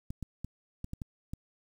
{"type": "clicks", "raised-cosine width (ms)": 5, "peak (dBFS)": -25, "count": 7, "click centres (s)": [0.105, 0.227, 0.446, 0.844, 0.934, 1.018, 1.335], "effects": ["9-bit"]}